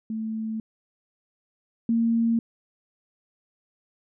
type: tone pair in turn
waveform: sine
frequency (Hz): 220.6 / 230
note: A3 / A#3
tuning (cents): +5 / -23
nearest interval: minor second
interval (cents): 72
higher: second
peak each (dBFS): -27 / -19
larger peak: second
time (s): 0.1-0.6 / 1.89-2.39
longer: neither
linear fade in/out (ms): 2
effects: none